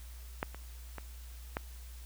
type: clicks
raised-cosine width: 0.5 ms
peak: -17 / -30 / -26 / -18 dBFS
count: 4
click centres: 0.429 / 0.546 / 0.983 / 1.569 s
effects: added 60 Hz sine -45 dBFS peak until 2.05 s + white hiss -57 dBFS RMS until 2.05 s